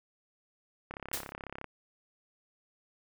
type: click train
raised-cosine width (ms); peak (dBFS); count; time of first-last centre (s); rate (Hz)
0.5; -25; 26; 0.91-1.643; 34.1
type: noise with exponential decay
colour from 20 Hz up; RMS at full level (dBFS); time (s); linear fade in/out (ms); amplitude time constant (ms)
white; -30; 1.13-1.32; 5; 41
effects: none